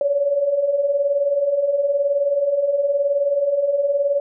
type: beating tone pair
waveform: sine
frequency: 550 / 569 Hz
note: C#5 / C#5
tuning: -14 / +45 cents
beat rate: 19 Hz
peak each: -24 / -17 dBFS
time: 0.01-4.2 s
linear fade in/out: 2 ms
effects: none